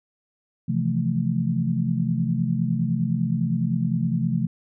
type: chord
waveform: sine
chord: F major seventh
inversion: second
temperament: equal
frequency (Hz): 130.81 / 164.81 / 174.61 / 220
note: C3 / E3 / F3 / A3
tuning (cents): 0 / 0 / 0 / 0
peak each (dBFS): -26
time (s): 0.68-4.47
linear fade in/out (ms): 10
effects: none